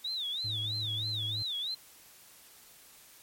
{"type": "tone with vibrato", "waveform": "sine", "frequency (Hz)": 3700, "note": "A#7", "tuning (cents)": -14, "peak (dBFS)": -32, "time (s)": [0.04, 1.75], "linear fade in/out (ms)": 10, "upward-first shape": "sine", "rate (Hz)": 3.1, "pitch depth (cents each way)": 190}
{"type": "tone", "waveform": "triangle", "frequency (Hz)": 106.9, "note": "A2", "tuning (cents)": -49, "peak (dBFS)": -35, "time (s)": [0.44, 1.43], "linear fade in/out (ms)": 10}
{"effects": ["white hiss -56 dBFS RMS until 3.22 s", "MP3 64 kbps"]}